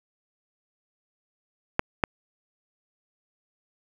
clicks, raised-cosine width 0.5 ms, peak -5 dBFS, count 2, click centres 1.794 / 2.038 s, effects 7-bit

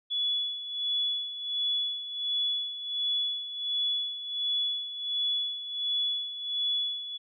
sine tone with tremolo, 3412 Hz, G#7, 46 cents sharp, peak -25 dBFS, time 0.1-7.18 s, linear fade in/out 20 ms, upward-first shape sine, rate 1.4 Hz, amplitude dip 70%, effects none

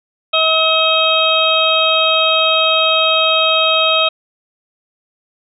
harmonic tone with a mistuned harmonic, 640 Hz, D#5, 49 cents sharp, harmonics 1 / 2 / 4 / 5 / 6, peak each -17 / -17 / -17 / -17 / -17 dBFS, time 0.33-4.09 s, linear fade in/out 10 ms, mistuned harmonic 6, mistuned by -31 cents, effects none

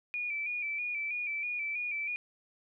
sine tone with vibrato, 2383 Hz, D7, 25 cents sharp, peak -32 dBFS, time 0.14-2.16 s, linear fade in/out 0 ms, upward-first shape square, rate 3.1 Hz, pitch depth 45 cents each way, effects none

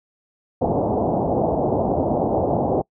white low-pass noise, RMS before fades -20 dBFS, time 0.61-2.82 s, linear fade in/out 10 ms, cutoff 800 Hz, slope 48 dB/octave, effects noise-tail reverb RT60 0.1 s tail -26 dB re dry + high-pass 80 Hz 12 dB/octave

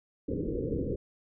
white low-pass noise, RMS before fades -32 dBFS, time 0.28-0.96 s, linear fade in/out 10 ms, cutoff 510 Hz, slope 96 dB/octave, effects none

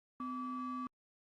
triangle ring-modulated tone, 704 Hz, F5, 14 cents sharp, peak -32 dBFS, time 0.2-0.87 s, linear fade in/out 2 ms, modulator 449 Hz, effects tanh soft clip ceiling -32 dBFS + Opus 32 kbps

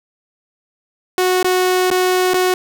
sawtooth tone with dropouts, 367.3 Hz, F#4, 13 cents flat, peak -9 dBFS, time 1.18-2.54 s, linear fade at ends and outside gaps 1 ms, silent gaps 1.429-1.445 / 1.903-1.913 / 2.336-2.342 s, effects none

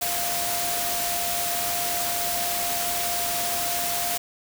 sine tone in noise, 698.5 Hz, F5, in tune, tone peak -30 dBFS, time 0.01-4.18 s, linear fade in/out 10 ms, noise white, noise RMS -27 dBFS, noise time 0.01-4.18 s, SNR -6 dB, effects none

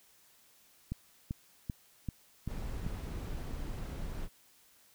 click train, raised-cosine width 5 ms, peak -23 dBFS, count 6, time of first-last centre 0.92-2.866 s, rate 2.57 Hz
brown noise, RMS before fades -39 dBFS, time 2.46-4.29 s, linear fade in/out 50 ms
effects white hiss -64 dBFS RMS until 4.94 s

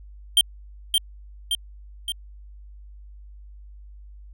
square tone with echo, 3167 Hz, G7, 17 cents sharp, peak -13 dBFS, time 0.37-0.41 s, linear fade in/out 2 ms, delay 570 ms, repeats 3, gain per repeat -4 dB, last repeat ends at 2.12 s, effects added 50 Hz sine -41 dBFS peak until 4.33 s

